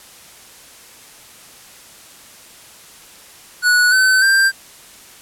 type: tone with pitch steps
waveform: square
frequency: 1469 / 1523.4 / 1579.9 Hz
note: F#6 / G6 / G6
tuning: -13 / -50 / +13 cents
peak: -11 dBFS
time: 3.62-4.52 s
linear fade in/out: 50 ms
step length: 300 ms
effects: white hiss -42 dBFS RMS until 5.21 s + low-pass 12000 Hz 12 dB/octave